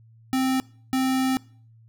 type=tone bursts at uneven times; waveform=square; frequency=261.6 Hz; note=C4; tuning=in tune; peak=-21 dBFS; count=2; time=0.33-0.6 / 0.93-1.37 s; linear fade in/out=0 ms; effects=noise-tail reverb RT60 0.5 s tail -23 dB re dry + added 113 Hz sine -50 dBFS peak until 1.88 s